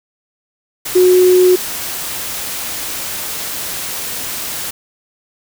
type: tone in noise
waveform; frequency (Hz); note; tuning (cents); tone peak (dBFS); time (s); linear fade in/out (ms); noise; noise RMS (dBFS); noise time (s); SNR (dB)
sine; 365.1; F#4; -23; -6; 0.95-1.56; 10; white; -23; 0.85-4.71; +14
effects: none